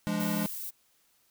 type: chord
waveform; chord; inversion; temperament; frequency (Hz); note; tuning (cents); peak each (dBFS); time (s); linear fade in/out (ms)
square; D diminished; first; equal with one note detuned; 171.02 / 207.7 / 293.7; F3 / Ab3 / D4; -36 / 0 / 0; -34 / -31 / -37; 0.07-0.46; 0
type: noise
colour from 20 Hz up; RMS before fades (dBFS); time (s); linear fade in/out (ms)
violet; -38; 0.19-0.71; 20
effects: white hiss -68 dBFS RMS until 1.3 s